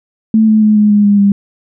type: tone with pitch steps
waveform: sine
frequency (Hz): 220 / 216.6 / 213.2 / 209.9 / 206.7 / 203.5 / 200.3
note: A3 / A3 / G#3 / G#3 / G#3 / G#3 / G3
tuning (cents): 0 / -27 / +46 / +19 / -8 / -35 / +38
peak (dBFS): -5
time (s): 0.34-1.32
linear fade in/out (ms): 2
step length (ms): 140
effects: none